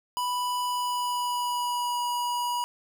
square tone with pitch glide, 987.8 to 969.1 Hz, B5 to B5, 0 to -33 cents, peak -27 dBFS, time 0.17-2.64 s, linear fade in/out 0 ms, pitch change -33 cents, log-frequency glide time 0.64-2.01 s, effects none

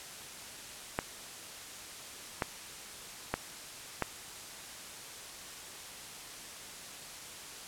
clicks, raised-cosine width 0.5 ms, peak -14 dBFS, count 4, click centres 0.989 / 2.422 / 3.34 / 4.023 s, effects white hiss -46 dBFS RMS until 7.67 s + low-pass 10000 Hz 12 dB/octave

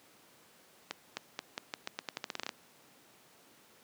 accelerating click train, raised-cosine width 0.2 ms, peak -18 dBFS, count 16, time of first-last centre 0.91-2.492 s, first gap 260 ms, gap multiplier 0.85, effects pink hiss -61 dBFS RMS until 3.83 s + high-pass 200 Hz 12 dB/octave

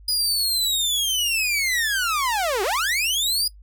sawtooth linear two-way sweep, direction down then up, 4978 to 360.9 to 4978 Hz, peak -17 dBFS, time 0.08-3.48 s, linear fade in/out 5 ms, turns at 2.63 s, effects noise-tail reverb RT60 0.1 s tail -19 dB re dry + added 50 Hz sine -43 dBFS peak until 3.62 s

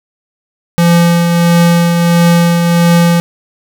square tone with tremolo, 171 Hz, F3, 36 cents flat, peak -5 dBFS, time 0.78-3.2 s, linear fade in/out 0 ms, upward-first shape triangle, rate 1.5 Hz, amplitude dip 40%, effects none

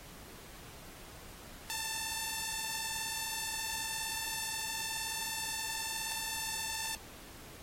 5% pulse beating tone pair, 880 / 899 Hz, A5 / A5, 0 / +37 cents, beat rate 19 Hz, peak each -26 dBFS, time 1.7-6.95 s, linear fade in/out 0 ms, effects pink hiss -52 dBFS RMS until 7.62 s + AAC 48 kbps

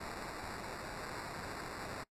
blue noise with sample-and-hold, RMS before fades -44 dBFS, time 0-2.04 s, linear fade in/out 10 ms, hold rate 3150 Hz, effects noise-tail reverb RT60 0.1 s tail -21 dB re dry + low-pass 11000 Hz 12 dB/octave

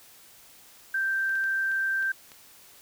sine tone, 1568 Hz, G6, in tune, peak -24 dBFS, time 0.94-2.12 s, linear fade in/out 5 ms
clicks, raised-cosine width 0.2 ms, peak -30 dBFS, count 6, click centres 1.294 / 1.355 / 1.44 / 1.716 / 2.026 / 2.318 s
effects white hiss -53 dBFS RMS until 2.81 s

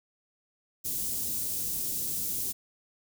white band-stop noise, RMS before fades -32 dBFS, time 0.84-2.53 s, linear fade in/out 20 ms, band 290 to 7000 Hz, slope 12 dB/octave, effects none

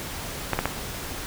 clicks, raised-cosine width 0.5 ms, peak -7 dBFS, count 3, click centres 0.533 / 0.59 / 0.656 s, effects pink hiss -34 dBFS RMS until 1.26 s

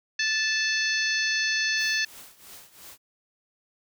harmonic tone, 876 Hz, A5, 8 cents flat, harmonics 2 / 3 / 4 / 5 / 6 / 7, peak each -26 / -30 / -35 / -30 / -34 / -34 dBFS, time 0.19-2.05 s, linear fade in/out 5 ms
white noise with tremolo, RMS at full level -44 dBFS, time 1.76-2.98 s, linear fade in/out 50 ms, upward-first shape triangle, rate 2.9 Hz, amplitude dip 85%
effects none

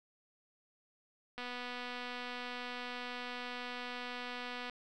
click train, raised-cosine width 0.3 ms, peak -27 dBFS, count 817, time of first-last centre 1.38-4.697 s, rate 246 Hz, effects none

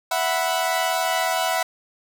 sawtooth chord, E suspended second, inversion none, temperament equal, 659.3 / 740 / 987.8 Hz, E5 / F#5 / B5, 0 / 0 / 0 cents, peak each -21 / -20 / -23 dBFS, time 0.11-1.63 s, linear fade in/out 5 ms, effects none

